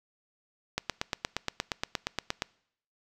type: click train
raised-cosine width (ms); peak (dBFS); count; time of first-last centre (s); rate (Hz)
0.2; -11; 15; 0.78-2.421; 8.53
effects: noise-tail reverb RT60 0.7 s tail -24 dB re dry